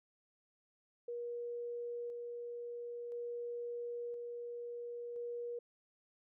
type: tone with tremolo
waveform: sine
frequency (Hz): 477.4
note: A#4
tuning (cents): +41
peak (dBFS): -39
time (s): 1.08-5.59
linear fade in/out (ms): 5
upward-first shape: square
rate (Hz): 0.49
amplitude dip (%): 25
effects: none